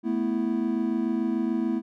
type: chord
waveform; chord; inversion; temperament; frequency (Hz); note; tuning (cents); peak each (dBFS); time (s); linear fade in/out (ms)
triangle; A suspended second; none; equal; 220 / 246.9 / 329.6; A3 / B3 / E4; 0 / 0 / 0; -26; 0.03-1.82; 50
effects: none